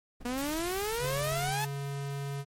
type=noise with tremolo; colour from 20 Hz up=brown; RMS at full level=-42 dBFS; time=0.2-1.51 s; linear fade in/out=10 ms; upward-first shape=triangle; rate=18 Hz; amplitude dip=65%
type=exponential sweep; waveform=sawtooth; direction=up; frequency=238.4 to 880 Hz; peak=-27 dBFS; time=0.25-1.65 s; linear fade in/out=5 ms
type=high-pass noise; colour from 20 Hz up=white; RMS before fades=-41 dBFS; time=0.37-1.66 s; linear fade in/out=10 ms; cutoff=990 Hz; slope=24 dB/octave
type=tone; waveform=square; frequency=140 Hz; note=C#3; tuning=18 cents sharp; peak=-34 dBFS; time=0.99-2.45 s; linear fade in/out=50 ms
effects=MP3 64 kbps